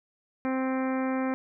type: harmonic tone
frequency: 261.6 Hz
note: C4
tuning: in tune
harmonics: 1 / 2 / 3 / 4 / 5 / 6 / 7 / 8 / 9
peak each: -27 / -33 / -37 / -39 / -41 / -43 / -44 / -45 / -46 dBFS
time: 0.45-1.34 s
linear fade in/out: 0 ms
effects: none